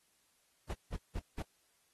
brown noise bursts, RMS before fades -37 dBFS, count 4, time 0.69-1.426 s, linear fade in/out 10 ms, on 49 ms, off 180 ms, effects white hiss -73 dBFS RMS until 1.93 s + AAC 32 kbps

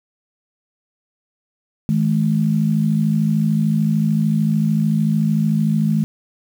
sine tone pair together, 159.57 / 213 Hz, D#3 / G#3, +44 / +44 cents, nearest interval perfect fourth, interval 500 cents, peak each -17 dBFS, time 1.89-6.04 s, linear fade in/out 0 ms, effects 7-bit

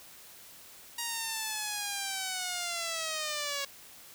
5% pulse linear sweep, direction down, 944 to 554 Hz, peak -21 dBFS, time 0.98-3.65 s, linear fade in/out 5 ms, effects white hiss -52 dBFS RMS until 4.14 s

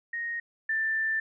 sine tone pair in turn, 1866 / 1774.8 Hz, A#6 / A6, +1 / +14 cents, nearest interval minor second, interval 87 cents, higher first, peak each -30 / -25 dBFS, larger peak second, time 0.13-0.4 / 0.69-1.2 s, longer second, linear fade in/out 5 ms, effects none

